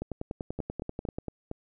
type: two click trains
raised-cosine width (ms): 2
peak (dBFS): -20 / -21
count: 13 / 5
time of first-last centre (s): 0.02-1.185 / 0.59-1.514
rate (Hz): 10.3 / 4.33
effects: none